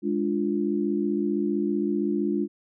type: chord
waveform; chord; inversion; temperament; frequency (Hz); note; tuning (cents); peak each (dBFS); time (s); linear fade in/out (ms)
sine; D diminished; second; equal; 207.7 / 293.7 / 349.2; Ab3 / D4 / F4; 0 / 0 / 0; -27; 0.02-2.48; 50
effects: none